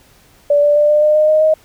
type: tone with pitch steps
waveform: sine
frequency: 580 / 586.4 / 592.9 / 599.4 / 606 / 612.7 / 619.5 / 626.3 Hz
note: D5 / D5 / D5 / D5 / D#5 / D#5 / D#5 / D#5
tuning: -22 / -3 / +16 / +35 / -46 / -27 / -8 / +11 cents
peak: -8 dBFS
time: 0.5-1.54 s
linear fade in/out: 5 ms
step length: 130 ms
effects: pink hiss -49 dBFS RMS until 1.64 s